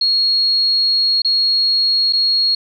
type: tone with dropouts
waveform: sine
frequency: 4300 Hz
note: C8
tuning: 47 cents sharp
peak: -12 dBFS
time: 0.01-2.55 s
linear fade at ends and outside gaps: 5 ms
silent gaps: 1.22-1.247 / 2.126-2.132 s
effects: none